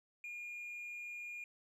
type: tone with amplitude modulation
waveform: triangle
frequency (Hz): 2422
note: D#7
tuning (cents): -47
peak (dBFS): -40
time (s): 0.24-1.44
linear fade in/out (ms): 2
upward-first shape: sine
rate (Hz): 233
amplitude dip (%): 25
effects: tanh soft clip ceiling -37 dBFS + resampled to 32000 Hz